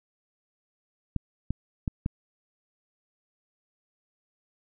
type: clicks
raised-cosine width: 5 ms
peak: -15 dBFS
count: 4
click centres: 1.163 / 1.506 / 1.878 / 2.061 s
effects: none